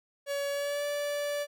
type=tone with pitch glide; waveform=45% pulse; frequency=565 to 580.5 Hz; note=C#5 to D5; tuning=+33 to -20 cents; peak=-30 dBFS; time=0.26-1.47 s; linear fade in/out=50 ms; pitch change=+47 cents; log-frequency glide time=0.5-0.85 s; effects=none